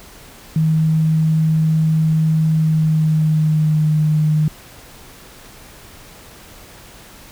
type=tone with pitch glide; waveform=sine; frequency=158.2 to 153.7 Hz; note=D#3 to D#3; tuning=+29 to -21 cents; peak=-12 dBFS; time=0.56-4.48 s; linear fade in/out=2 ms; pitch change=-50 cents; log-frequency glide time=2.52-3.92 s; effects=pink hiss -41 dBFS RMS until 7.31 s